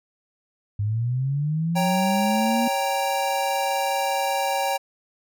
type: linear sweep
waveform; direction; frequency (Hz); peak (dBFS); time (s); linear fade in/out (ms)
sine; up; 100.1 to 238.7; -21; 0.79-2.68; 5
type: chord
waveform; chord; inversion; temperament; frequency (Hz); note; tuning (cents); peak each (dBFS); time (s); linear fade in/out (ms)
square; G diminished; second; equal; 554.4 / 784 / 932.3; Db5 / G5 / Bb5; 0 / 0 / 0; -28 / -25 / -29; 1.75-4.78; 20
effects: none